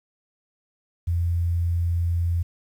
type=tone; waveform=sine; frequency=85.6 Hz; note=F2; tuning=34 cents flat; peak=-20 dBFS; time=1.07-2.43 s; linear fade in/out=10 ms; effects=9-bit